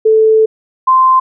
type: tone pair in turn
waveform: sine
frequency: 438.9 / 1040.3 Hz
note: A4 / C6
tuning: -4 / -10 cents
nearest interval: octave + minor third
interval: 1494 cents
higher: second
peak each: -5 dBFS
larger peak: neither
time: 0.05-0.46 / 0.87-1.2 s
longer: first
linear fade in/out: 10 ms
effects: none